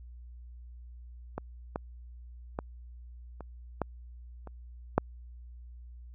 clicks, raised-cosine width 1 ms, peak -20 / -18 / -18 / -28 / -15 / -30 / -8 dBFS, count 7, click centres 1.38 / 1.759 / 2.589 / 3.407 / 3.817 / 4.473 / 4.98 s, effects added 60 Hz sine -45 dBFS peak until 6.14 s

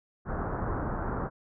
pink low-pass noise, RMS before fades -32 dBFS, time 0.25-1.3 s, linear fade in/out 50 ms, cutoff 1500 Hz, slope 48 dB/octave, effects none

